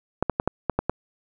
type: clicks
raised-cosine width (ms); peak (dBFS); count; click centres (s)
1; -7; 7; 0.226 / 0.297 / 0.399 / 0.476 / 0.697 / 0.79 / 0.896
effects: none